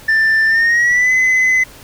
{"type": "tone with pitch glide", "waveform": "sine", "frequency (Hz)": [1777, 2029], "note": ["A6", "B6"], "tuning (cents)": [17, 46], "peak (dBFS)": -7, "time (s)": [0.08, 1.64], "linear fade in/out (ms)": 10, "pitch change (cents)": 229, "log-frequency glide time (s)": [0.47, 1.13], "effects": ["tanh soft clip ceiling -9 dBFS", "pink hiss -39 dBFS RMS until 1.83 s"]}